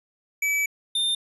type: tone pair in turn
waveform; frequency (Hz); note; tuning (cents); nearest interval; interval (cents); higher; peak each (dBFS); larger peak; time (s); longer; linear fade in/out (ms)
square; 2297 / 3611; D7 / A7; -39 / +44; minor sixth; 783; second; -22; neither; 0.42-0.66 / 0.95-1.15; first; 5
effects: resampled to 32000 Hz